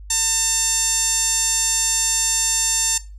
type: tone with band-pass filter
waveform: sawtooth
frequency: 900 Hz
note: A5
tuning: 39 cents sharp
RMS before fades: -20 dBFS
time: 0.1-2.98 s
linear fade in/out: 5 ms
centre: 7300 Hz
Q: 4
effects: noise-tail reverb RT60 0.3 s tail -18 dB re dry + added 50 Hz sine -35 dBFS peak until 3.18 s